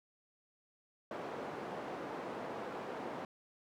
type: band-pass noise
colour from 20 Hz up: white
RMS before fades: -43 dBFS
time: 1.11-3.25 s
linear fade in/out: 2 ms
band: 210 to 780 Hz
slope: 12 dB/octave
effects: none